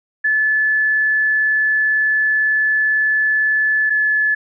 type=tone pair in turn; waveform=sine; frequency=1731 / 1721 Hz; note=A6 / A6; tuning=-29 / -39 cents; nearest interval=unison; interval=10 cents; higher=first; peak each=-13 dBFS; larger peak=neither; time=0.24-3.9 / 3.9-4.35 s; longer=first; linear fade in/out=10 ms; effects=none